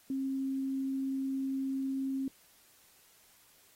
sine tone, 268.3 Hz, C4, 44 cents sharp, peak -31 dBFS, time 0.1-2.28 s, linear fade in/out 2 ms, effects white hiss -63 dBFS RMS until 3.75 s + AAC 48 kbps

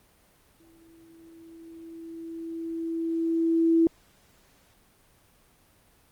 sine tone with exponential growth, 329.6 Hz, E4, in tune, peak -16 dBFS, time 0.6-3.87 s, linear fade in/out 1 ms, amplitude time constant 710 ms, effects pink hiss -61 dBFS RMS until 6.11 s + Opus 32 kbps

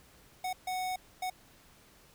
square tone bursts at uneven times, 740 Hz, F#5, in tune, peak -33 dBFS, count 3, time 0.44-0.53 / 0.67-0.96 / 1.22-1.3 s, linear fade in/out 5 ms, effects pink hiss -60 dBFS RMS until 2.14 s

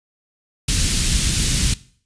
pink band-stop noise, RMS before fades -18 dBFS, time 0.68-1.74 s, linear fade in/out 5 ms, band 170 to 3300 Hz, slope 12 dB/octave, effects noise-tail reverb RT60 0.5 s tail -19 dB re dry + resampled to 22050 Hz

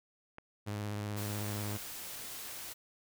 click, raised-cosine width 0.5 ms, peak -31 dBFS, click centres 0.384 s
sawtooth tone with vibrato, 103.83 Hz, G#2, in tune, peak -32 dBFS, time 0.66-1.78 s, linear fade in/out 20 ms, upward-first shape sine, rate 16 Hz, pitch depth 30 cents each way
white noise, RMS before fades -44 dBFS, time 1.16-2.74 s, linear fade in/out 20 ms
effects none

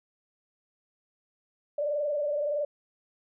sine tone with frequency modulation, 587 Hz, D5, 1 cent flat, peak -26 dBFS, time 1.78-2.65 s, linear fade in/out 5 ms, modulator 21.5 Hz, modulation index 0.94, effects none

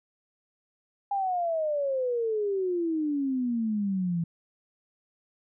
sine exponential sweep, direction down, 813 to 164.81 Hz, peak -25 dBFS, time 1.11-4.24 s, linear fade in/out 5 ms, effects none

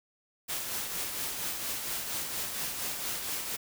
white noise with tremolo, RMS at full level -33 dBFS, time 0.48-3.57 s, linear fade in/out 20 ms, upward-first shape triangle, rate 4.3 Hz, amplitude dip 45%, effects none

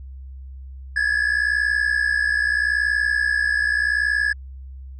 triangle tone pair together, 1661.2 / 1722 Hz, G#6 / A6, 0 / -38 cents, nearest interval minor second, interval 62 cents, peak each -19 dBFS, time 0.96-4.33 s, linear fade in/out 5 ms, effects added 66 Hz sine -34 dBFS peak until 4.99 s + resampled to 24000 Hz

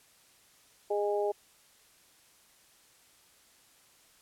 harmonic tone, 205.4 Hz, G#3, 19 cents flat, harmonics 2 / 3 / 4, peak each -29 / -33 / -35 dBFS, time 0.9-1.32 s, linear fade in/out 10 ms, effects white hiss -62 dBFS RMS until 4.21 s + low-pass 12000 Hz 12 dB/octave

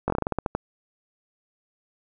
slowing click train, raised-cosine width 1 ms, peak -10 dBFS, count 11, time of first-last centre 0.08-0.55 s, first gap 20 ms, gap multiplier 1.18, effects none

